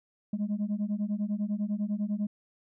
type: beating tone pair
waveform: sine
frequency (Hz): 202.6 / 212.6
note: G#3 / G#3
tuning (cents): -43 / +41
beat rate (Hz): 10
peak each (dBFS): -29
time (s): 0.33-2.27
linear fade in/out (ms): 5
effects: tanh soft clip ceiling -25 dBFS